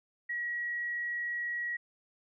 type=tone; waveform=sine; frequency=1913 Hz; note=A#6; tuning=44 cents sharp; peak=-32 dBFS; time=0.29-1.77 s; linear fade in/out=10 ms; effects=none